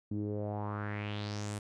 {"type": "tone with low-pass filter sweep", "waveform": "sawtooth", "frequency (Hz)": 103.83, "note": "G#2", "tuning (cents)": 0, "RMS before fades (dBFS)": -37, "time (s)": [0.11, 1.59], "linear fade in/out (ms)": 5, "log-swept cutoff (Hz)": [260, 9700], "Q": 3.8, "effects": []}